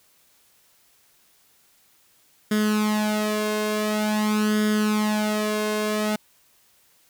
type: tone with flanger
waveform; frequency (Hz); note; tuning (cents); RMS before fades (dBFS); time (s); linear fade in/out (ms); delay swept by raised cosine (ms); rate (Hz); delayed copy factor
sawtooth; 212.6; G#3; +41; -23; 2.51-6.16; 5; 0.59 to 1.89; 0.47; +0.75
effects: white hiss -60 dBFS RMS until 7.09 s